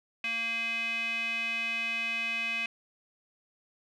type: tone with band-pass filter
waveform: square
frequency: 230 Hz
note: A#3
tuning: 23 cents flat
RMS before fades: -32 dBFS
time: 0.24-2.66 s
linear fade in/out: 2 ms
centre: 2500 Hz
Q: 7.7
effects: none